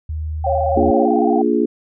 sine tone with pitch glide, 77.78 to 80.06 Hz, D#2 to D#2, 0 to +50 cents, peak -21 dBFS, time 0.09-0.91 s, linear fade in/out 5 ms, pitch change +50 cents, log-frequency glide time 0.4-0.59 s
sine tone with vibrato, 740 Hz, F#5, in tune, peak -18 dBFS, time 0.44-1.42 s, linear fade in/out 5 ms, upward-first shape square, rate 18 Hz, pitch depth 82 cents each way
sine tone with tremolo, 551 Hz, C#5, 11 cents flat, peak -17 dBFS, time 0.46-1.06 s, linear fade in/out 10 ms, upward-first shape sine, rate 4.4 Hz, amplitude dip 25%
sine chord, Bb dominant seventh, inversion none, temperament just, 233.1 / 291.4 / 349.6 / 419.5 Hz, Bb3 / D4 / F4 / Ab4, 0 / -13 / +2 / +17 cents, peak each -19 dBFS, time 0.76-1.66 s, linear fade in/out 10 ms
effects none

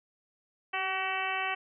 harmonic tone with a mistuned harmonic, 379.4 Hz, F#4, 43 cents sharp, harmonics 1 / 2 / 3 / 4 / 5 / 6 / 7 / 8, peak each -44 / -35 / -37 / -39 / -37 / -38 / -36 / -42 dBFS, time 0.73-1.55 s, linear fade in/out 10 ms, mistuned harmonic 1, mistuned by +21 cents, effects none

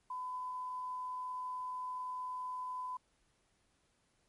sine tone with quantisation, 1007 Hz, B5, 33 cents sharp, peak -38 dBFS, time 0.1-2.97 s, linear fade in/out 5 ms, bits 11, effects pink hiss -75 dBFS RMS until 4.28 s + MP3 48 kbps

